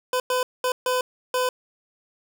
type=tone bursts at uneven times; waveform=25% pulse; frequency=505 Hz; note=B4; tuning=39 cents sharp; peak=-17 dBFS; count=5; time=0.13-0.2 / 0.3-0.43 / 0.64-0.72 / 0.86-1.01 / 1.34-1.49 s; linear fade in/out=2 ms; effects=none